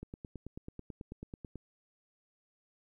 click train, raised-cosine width 3 ms, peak -30 dBFS, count 15, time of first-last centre 0.03-1.557 s, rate 9.17 Hz, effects 12-bit

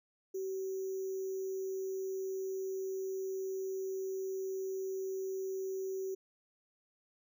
sine tone with sample-and-hold, 380.9 Hz, G4, 50 cents flat, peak -35 dBFS, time 0.34-6.15 s, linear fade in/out 10 ms, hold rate 6300 Hz, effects none

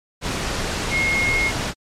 sine tone in noise, 2154 Hz, C7, 50 cents sharp, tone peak -18 dBFS, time 0.9-1.52 s, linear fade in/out 50 ms, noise pink, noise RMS -24 dBFS, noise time 0.21-1.74 s, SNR +3 dB, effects low-pass 7000 Hz 12 dB/octave + MP3 64 kbps

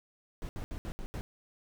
brown noise bursts at uneven times, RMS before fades -38 dBFS, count 6, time 0.42-0.49 / 0.56-0.64 / 0.71-0.78 / 0.85-0.92 / 0.99-1.06 / 1.14-1.21 s, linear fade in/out 0 ms, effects none

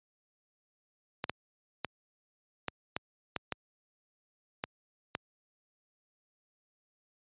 clicks, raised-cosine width 0.3 ms, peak -16 dBFS, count 9, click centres 1.241 / 1.296 / 1.847 / 2.683 / 2.965 / 3.363 / 3.523 / 4.639 / 5.151 s, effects high-pass 80 Hz 12 dB/octave + resampled to 8000 Hz

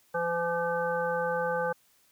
harmonic tone, 170.1 Hz, F3, 45 cents flat, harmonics 1 / 3 / 5 / 7 / 9, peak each -40 / -29 / -33 / -37 / -34 dBFS, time 0.14-1.73 s, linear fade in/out 10 ms, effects white hiss -65 dBFS RMS until 2.11 s

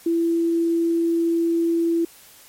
sine tone, 334.8 Hz, E4, 27 cents sharp, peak -17 dBFS, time 0.06-2.05 s, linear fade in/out 5 ms, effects white hiss -48 dBFS RMS until 2.48 s + MP3 64 kbps

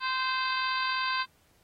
harmonic tone with a mistuned harmonic, 519 Hz, C5, 14 cents flat, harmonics 2 / 3 / 4 / 5 / 6 / 7 / 8 / 9, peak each -30 / -33 / -41 / -37 / -44 / -41 / -40 / -39 dBFS, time 0-1.26 s, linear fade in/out 50 ms, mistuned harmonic 8, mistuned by -40 cents, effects pink hiss -66 dBFS RMS until 1.63 s + AAC 48 kbps

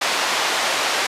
pink band-pass noise, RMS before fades -21 dBFS, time 0.01-1.07 s, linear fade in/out 10 ms, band 680 to 5800 Hz, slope 12 dB/octave, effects resampled to 32000 Hz

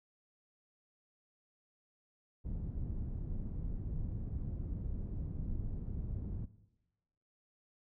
pink low-pass noise, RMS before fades -39 dBFS, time 2.44-6.46 s, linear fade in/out 20 ms, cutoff 160 Hz, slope 12 dB/octave, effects noise-tail reverb RT60 1.0 s tail -17 dB re dry

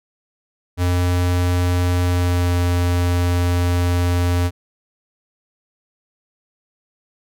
square tone with pitch glide, 89 to 88.13 Hz, F2 to F2, +33 to +16 cents, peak -16 dBFS, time 0.77-4.51 s, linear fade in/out 50 ms, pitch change -17 cents, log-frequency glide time 2.03-2.54 s, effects none

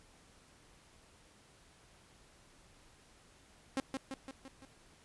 sawtooth tone with echo, 267.6 Hz, C4, 39 cents sharp, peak -28 dBFS, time 3.77-3.8 s, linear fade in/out 0 ms, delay 170 ms, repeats 5, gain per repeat -4 dB, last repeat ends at 4.65 s, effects pink hiss -63 dBFS RMS until 5.04 s + resampled to 24000 Hz

